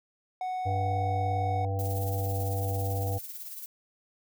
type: tone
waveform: triangle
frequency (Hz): 740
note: F#5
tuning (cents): 0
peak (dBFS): -28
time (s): 0.41-1.65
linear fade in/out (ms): 2
type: harmonic tone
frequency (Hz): 97.5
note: G2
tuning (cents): -9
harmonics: 1 / 3 / 5 / 7 / 8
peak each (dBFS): -28 / -43 / -37 / -40 / -39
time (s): 0.65-3.19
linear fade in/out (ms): 20
type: noise with tremolo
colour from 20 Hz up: violet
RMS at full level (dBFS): -39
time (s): 1.79-3.66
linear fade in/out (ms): 0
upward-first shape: sine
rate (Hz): 18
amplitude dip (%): 50
effects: none